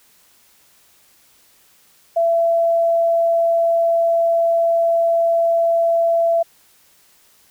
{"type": "tone", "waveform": "sine", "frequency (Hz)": 671, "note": "E5", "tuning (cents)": 31, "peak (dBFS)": -13, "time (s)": [2.16, 6.43], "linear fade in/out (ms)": 10, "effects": ["white hiss -54 dBFS RMS until 7.5 s"]}